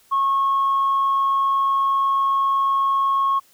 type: tone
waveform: sine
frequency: 1093 Hz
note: C#6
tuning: 25 cents flat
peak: -15 dBFS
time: 0.11-3.4 s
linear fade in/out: 20 ms
effects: tanh soft clip ceiling -13 dBFS + white hiss -56 dBFS RMS until 3.53 s